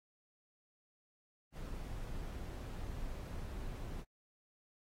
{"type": "noise", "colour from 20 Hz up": "brown", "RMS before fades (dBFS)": -43, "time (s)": [1.52, 4.05], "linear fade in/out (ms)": 50, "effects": ["AAC 48 kbps"]}